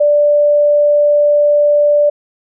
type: tone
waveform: sine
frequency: 587.3 Hz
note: D5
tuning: in tune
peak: -7 dBFS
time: 0-2.1 s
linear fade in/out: 10 ms
effects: none